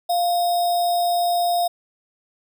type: tone with sample-and-hold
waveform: sine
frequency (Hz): 698.5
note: F5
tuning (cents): 0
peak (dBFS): -17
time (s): 0.09-1.68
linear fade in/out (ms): 10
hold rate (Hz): 4410
effects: none